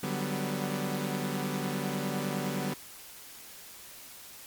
sawtooth chord, G major seventh, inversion second, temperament equal with one note detuned, 146.83 / 186.18 / 196 / 246.9 Hz, D3 / F#3 / G3 / B3, 0 / +11 / 0 / 0 cents, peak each -32 dBFS, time 0.03-2.74 s, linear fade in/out 5 ms, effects white hiss -48 dBFS RMS until 4.46 s + MP3 96 kbps

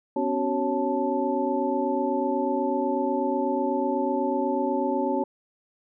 sine tone cluster, 253.2 / 281.3 / 376 / 552 / 877 Hz, B3 / C#4 / F#4 / C#5 / A5, +43 / +26 / +28 / -7 / -6 cents, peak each -29 dBFS, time 0.16-5.24 s, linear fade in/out 5 ms, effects none

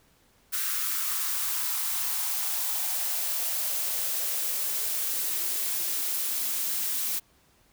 blue noise with high-pass filter sweep, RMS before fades -29 dBFS, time 0.52-7.2 s, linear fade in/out 20 ms, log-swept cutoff 1400 to 210 Hz, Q 2.9, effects pink hiss -63 dBFS RMS until 7.72 s

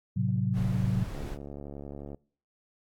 sine chord, F# diminished, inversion first, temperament equal with one note detuned, 108.8 / 130.81 / 185 Hz, A2 / C3 / F#3, -19 / 0 / 0 cents, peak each -29 dBFS, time 0.16-1.04 s, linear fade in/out 10 ms
brown noise, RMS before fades -37 dBFS, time 0.53-1.38 s, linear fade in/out 50 ms
click train, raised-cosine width 2 ms, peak -28 dBFS, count 72, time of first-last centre 1.15-2.146 s, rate 71.3 Hz
effects noise-tail reverb RT60 0.5 s tail -24 dB re dry + AAC 64 kbps

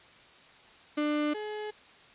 35% pulse tone pair in turn, 298.1 / 423.7 Hz, D4 / G#4, +26 / +35 cents, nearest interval tritone, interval 609 cents, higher second, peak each -25 / -33 dBFS, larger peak first, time 0.97-1.34 / 1.34-1.71 s, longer neither, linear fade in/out 10 ms, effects white hiss -55 dBFS RMS until 2.14 s + resampled to 8000 Hz

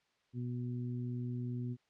harmonic tone, 122.6 Hz, B2, 12 cents flat, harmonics 1 / 2 / 3, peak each -37 / -41 / -51 dBFS, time 0.33-1.77 s, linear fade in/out 50 ms, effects white hiss -75 dBFS RMS until 1.89 s + low-pass 4000 Hz 12 dB/octave

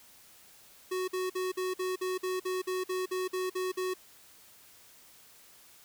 square tone bursts, 370 Hz, F#4, in tune, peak -31 dBFS, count 14, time 0.91-3.94 s, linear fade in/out 10 ms, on 170 ms, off 50 ms, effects white hiss -57 dBFS RMS until 5.84 s

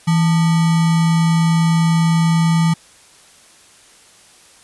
sine tone with sample-and-hold, 164.8 Hz, E3, in tune, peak -11 dBFS, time 0.07-2.74 s, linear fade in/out 10 ms, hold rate 1050 Hz, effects white hiss -47 dBFS RMS until 4.63 s + resampled to 24000 Hz

